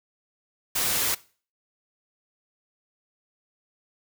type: noise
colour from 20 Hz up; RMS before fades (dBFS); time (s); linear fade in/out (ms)
white; -25; 0.75-1.15; 10
effects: noise-tail reverb RT60 0.4 s tail -20 dB re dry